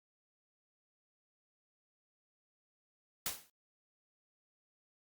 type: noise with exponential decay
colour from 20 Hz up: white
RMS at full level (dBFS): -33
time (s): 3.26-3.5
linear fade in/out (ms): 2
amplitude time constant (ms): 51
effects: Opus 48 kbps